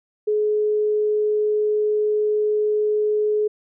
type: tone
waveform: sine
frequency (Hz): 423.3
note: G#4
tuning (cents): +33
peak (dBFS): -17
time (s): 0.27-3.48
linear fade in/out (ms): 10
effects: none